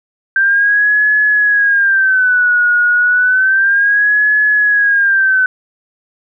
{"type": "tone with vibrato", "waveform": "sine", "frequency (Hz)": 1568, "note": "G6", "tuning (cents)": 0, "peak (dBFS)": -8, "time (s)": [0.36, 5.46], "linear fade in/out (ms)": 2, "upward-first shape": "sine", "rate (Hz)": 0.31, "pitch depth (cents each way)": 140, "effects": []}